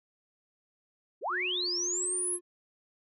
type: linear sweep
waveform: sine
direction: up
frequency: 293.7 to 11100 Hz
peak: -29 dBFS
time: 1.21-2.39 s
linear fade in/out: 50 ms
type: tone with vibrato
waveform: triangle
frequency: 358.3 Hz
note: F4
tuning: 44 cents sharp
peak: -36 dBFS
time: 1.29-2.41 s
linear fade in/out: 50 ms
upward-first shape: sine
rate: 1.5 Hz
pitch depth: 31 cents each way
effects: none